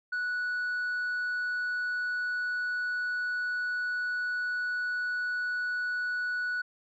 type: tone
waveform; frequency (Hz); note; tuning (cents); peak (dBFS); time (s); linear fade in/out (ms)
sine; 1474; F#6; -7; -26; 0.12-6.62; 10
effects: tanh soft clip ceiling -28 dBFS